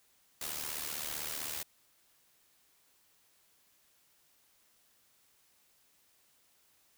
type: noise with amplitude modulation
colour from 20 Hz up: white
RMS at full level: -36 dBFS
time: 0.41-1.63 s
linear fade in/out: 5 ms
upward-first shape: sine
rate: 75.7 Hz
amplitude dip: 70%
effects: white hiss -69 dBFS RMS until 6.97 s